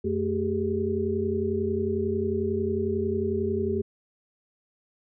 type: tone cluster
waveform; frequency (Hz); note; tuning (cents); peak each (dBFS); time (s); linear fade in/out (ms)
sine; 90.3 / 220.1 / 385.3 / 416.4; F#2 / A3 / G4 / G#4; -42 / +1 / -30 / +5; -32 / -30 / -27 / -31; 0.04-3.82; 10
effects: none